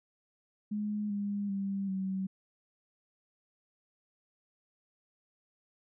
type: tone with pitch steps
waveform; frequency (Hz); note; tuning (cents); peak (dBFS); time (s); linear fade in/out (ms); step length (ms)
sine; 209.3 / 202.9 / 196.64 / 190.6; G#3 / G#3 / G3 / G3; +14 / -40 / +6 / -48; -31; 0.71-2.27; 10; 390
effects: none